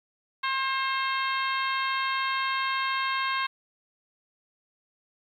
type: harmonic tone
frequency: 533 Hz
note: C5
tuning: 32 cents sharp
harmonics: 2 / 3 / 4 / 5 / 6 / 7 / 8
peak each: -28 / -32 / -34 / -36 / -38 / -39 / -40 dBFS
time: 0.43-3.47 s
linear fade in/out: 10 ms
effects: 10-bit